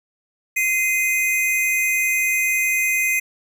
square tone pair together, 2071 / 2489 Hz, C7 / D#7, -18 / 0 cents, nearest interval minor third, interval 318 cents, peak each -21 dBFS, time 0.56-3.2 s, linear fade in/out 10 ms, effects none

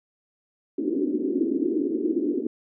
pink band-pass noise, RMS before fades -25 dBFS, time 0.78-2.47 s, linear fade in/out 5 ms, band 270 to 370 Hz, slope 48 dB/octave, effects none

